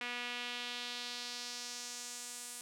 sawtooth tone with band-pass filter sweep, 243.1 Hz, B3, 27 cents flat, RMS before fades -43 dBFS, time 0.01-2.61 s, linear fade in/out 0 ms, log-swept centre 2400 to 9100 Hz, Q 1.9, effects none

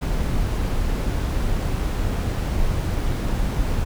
brown noise, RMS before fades -22 dBFS, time 0.01-3.85 s, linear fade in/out 20 ms, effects none

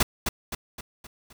pink noise with echo, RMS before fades -20 dBFS, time 0-0.03 s, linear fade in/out 5 ms, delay 260 ms, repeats 5, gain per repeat -6 dB, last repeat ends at 1.33 s, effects none

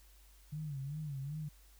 sine tone with vibrato, 144.6 Hz, D3, 27 cents flat, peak -38 dBFS, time 0.52-1.49 s, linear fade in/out 10 ms, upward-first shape sine, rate 2.6 Hz, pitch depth 130 cents each way, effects added 50 Hz sine -59 dBFS peak until 1.79 s + white hiss -66 dBFS RMS until 1.79 s

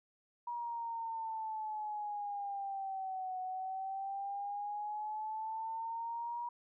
sine exponential two-way sweep, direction down then up, 959 to 740 to 959 Hz, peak -37 dBFS, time 0.47-6.49 s, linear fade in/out 5 ms, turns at 3.39 s, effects none

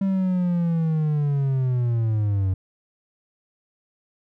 triangle linear sweep, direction down, 196 to 92.5 Hz, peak -17 dBFS, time 0.01-2.54 s, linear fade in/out 5 ms, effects none

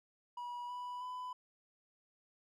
triangle tone with pitch steps, 970 / 985.2 / 1000.7 Hz, B5 / B5 / B5, -31 / -5 / +23 cents, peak -39 dBFS, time 0.37-1.33 s, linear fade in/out 5 ms, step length 320 ms, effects none

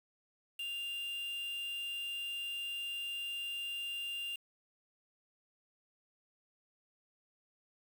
triangle tone with quantisation, 2794 Hz, F7, in tune, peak -36 dBFS, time 0.59-4.36 s, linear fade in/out 5 ms, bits 8, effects none

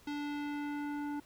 square tone with low-pass filter sweep, 291.5 Hz, D4, 13 cents flat, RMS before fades -38 dBFS, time 0.07-1.2 s, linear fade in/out 5 ms, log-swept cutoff 4300 to 1200 Hz, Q 1.1, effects pink hiss -62 dBFS RMS until 1.25 s

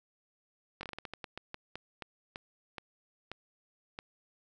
slowing click train, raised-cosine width 0.3 ms, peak -24 dBFS, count 17, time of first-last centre 0.81-3.989 s, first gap 21 ms, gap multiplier 1.26, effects none

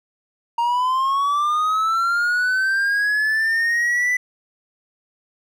triangle linear sweep, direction up, 931 to 1998 Hz, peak -15 dBFS, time 0.58-4.17 s, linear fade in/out 5 ms, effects none

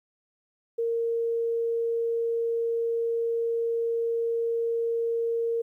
sine tone, 462.4 Hz, A#4, 14 cents flat, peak -24 dBFS, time 0.78-5.62 s, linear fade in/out 10 ms, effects 11-bit

